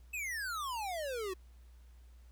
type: exponential sweep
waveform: square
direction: down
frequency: 2637 to 360 Hz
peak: -37 dBFS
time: 0.13-1.34 s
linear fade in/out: 10 ms
effects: added 60 Hz sine -54 dBFS peak until 2.31 s + pink hiss -71 dBFS RMS until 2.31 s